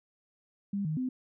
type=tone with pitch steps; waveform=sine; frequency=200.2 / 155.7 / 255.7 Hz; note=G3 / D#3 / C4; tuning=+37 / +2 / -40 cents; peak=-29 dBFS; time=0.73-1.09 s; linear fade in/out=5 ms; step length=120 ms; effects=none